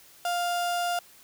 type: tone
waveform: 35% pulse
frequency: 701 Hz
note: F5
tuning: 6 cents sharp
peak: -24 dBFS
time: 0.25-0.99 s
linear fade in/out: 2 ms
effects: white hiss -54 dBFS RMS until 1.23 s